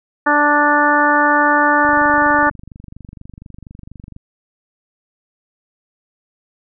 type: harmonic tone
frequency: 293.7 Hz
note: D4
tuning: in tune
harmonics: 1 / 2 / 3 / 4 / 5 / 6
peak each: -19 / -20 / -16 / -17 / -17 / -18 dBFS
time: 0.26-2.5 s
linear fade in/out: 10 ms
type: click train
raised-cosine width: 5 ms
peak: -23 dBFS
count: 57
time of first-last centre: 1.85-4.164 s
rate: 24.2 Hz
effects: none